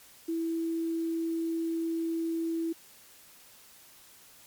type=tone with quantisation; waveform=sine; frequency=329.6 Hz; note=E4; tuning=in tune; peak=-28 dBFS; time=0.28-2.73 s; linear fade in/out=10 ms; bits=9; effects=white hiss -55 dBFS RMS until 4.46 s + MP3 96 kbps